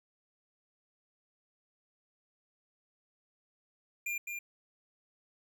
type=tone with echo; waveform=square; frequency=2399 Hz; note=D7; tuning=36 cents sharp; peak=-34 dBFS; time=4.06-4.18 s; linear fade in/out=5 ms; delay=210 ms; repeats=1; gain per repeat=-4 dB; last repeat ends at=4.39 s; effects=none